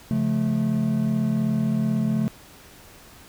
triangle chord, Db augmented, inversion none, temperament equal with one note detuned, 138.59 / 174.61 / 217.3 Hz, Db3 / F3 / A3, 0 / 0 / -21 cents, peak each -24 / -26 / -20 dBFS, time 0.11-2.28 s, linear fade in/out 0 ms, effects pink hiss -48 dBFS RMS until 3.28 s

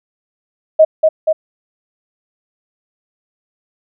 sine tone with echo, 630 Hz, D#5, 21 cents sharp, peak -3 dBFS, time 0.79-0.85 s, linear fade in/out 10 ms, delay 240 ms, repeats 2, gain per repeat -3 dB, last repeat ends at 1.33 s, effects none

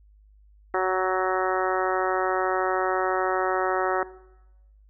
harmonic tone, 186.4 Hz, F#3, 13 cents sharp, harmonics 2 / 3 / 4 / 5 / 6 / 7 / 8 / 9 / 10, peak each -26 / -30 / -28 / -32 / -32 / -30 / -35 / -37 / -35 dBFS, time 0.74-4.03 s, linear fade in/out 2 ms, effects noise-tail reverb RT60 0.9 s tail -18 dB re dry + added 51 Hz sine -52 dBFS peak until 4.89 s

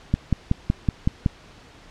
click train, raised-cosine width 5 ms, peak -6 dBFS, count 7, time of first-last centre 0.14-1.261 s, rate 5.35 Hz, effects pink hiss -48 dBFS RMS until 1.9 s + low-pass 5000 Hz 12 dB/octave

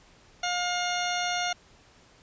harmonic tone, 712 Hz, F5, 33 cents sharp, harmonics 1 / 2 / 3 / 4 / 5 / 6 / 8 / 9, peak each -30 / -33 / -35 / -36 / -37 / -38 / -39 / -40 dBFS, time 0.43-1.53 s, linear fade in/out 5 ms, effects pink hiss -57 dBFS RMS until 2.22 s + resampled to 16000 Hz

